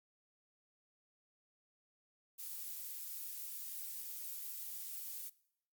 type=noise; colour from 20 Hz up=violet; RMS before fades=-45 dBFS; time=2.38-5.3 s; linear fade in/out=20 ms; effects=noise-tail reverb RT60 0.7 s tail -21 dB re dry + Opus 48 kbps